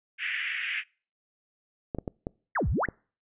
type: band-pass noise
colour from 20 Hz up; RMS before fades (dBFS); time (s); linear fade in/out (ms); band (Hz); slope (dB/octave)
pink; -32; 0.18-0.84; 50; 1700 to 2800; 48
type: clicks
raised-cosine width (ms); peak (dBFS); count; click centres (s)
2; -18; 5; 1.948 / 1.986 / 2.078 / 2.269 / 2.887
type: exponential two-way sweep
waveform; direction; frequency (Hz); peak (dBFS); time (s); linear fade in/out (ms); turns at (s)
sine; down then up; 2217 to 48.78 to 2217; -24; 2.55-2.86; 10; 2.69
effects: noise-tail reverb RT60 0.4 s tail -26 dB re dry + resampled to 8000 Hz